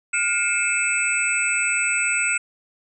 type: tone cluster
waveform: sine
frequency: 1422 / 2164 / 2365 / 2612 / 7970 Hz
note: F6 / C#7 / D7 / E7 / B8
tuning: +31 / -42 / +12 / -17 / +15 cents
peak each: -25 / -26 / -29 / -24 / -25 dBFS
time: 0.13-2.38 s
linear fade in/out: 10 ms
effects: none